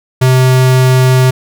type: tone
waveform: square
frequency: 129 Hz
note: C3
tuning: 24 cents flat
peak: -6 dBFS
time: 0.21-1.31 s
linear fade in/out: 10 ms
effects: none